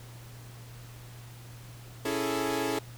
sawtooth chord, A major seventh, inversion first, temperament equal, 277.2 / 329.6 / 415.3 / 440 Hz, C#4 / E4 / G#4 / A4, 0 / 0 / 0 / 0 cents, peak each -30 dBFS, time 2.05-2.79 s, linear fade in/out 5 ms, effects added 119 Hz sine -45 dBFS peak until 2.97 s + pink hiss -52 dBFS RMS until 2.97 s

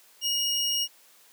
square tone pair together, 2894 / 5588 Hz, F#7 / F8, -39 / 0 cents, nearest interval major seventh, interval 1139 cents, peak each -28 dBFS, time 0.21-0.88 s, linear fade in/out 50 ms, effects white hiss -57 dBFS RMS until 1.32 s + high-pass 300 Hz 12 dB/octave

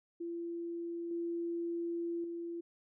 sine tone with level steps, 340 Hz, F4, 46 cents flat, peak -37 / -34 / -38 dBFS, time 0.2-2.61 s, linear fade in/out 10 ms, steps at 1.11 / 2.24 s, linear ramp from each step 2 ms, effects none

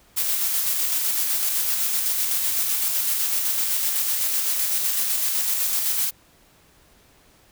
blue noise with tremolo, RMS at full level -22 dBFS, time 0.16-6.11 s, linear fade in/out 20 ms, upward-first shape square, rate 7.9 Hz, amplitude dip 25%, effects pink hiss -56 dBFS RMS until 7.51 s

